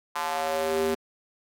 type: tone with high-pass filter sweep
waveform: square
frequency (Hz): 79.5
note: D#2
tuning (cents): +38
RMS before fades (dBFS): -27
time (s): 0.15-0.95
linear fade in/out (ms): 10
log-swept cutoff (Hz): 1000 to 320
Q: 3.2
effects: AAC 64 kbps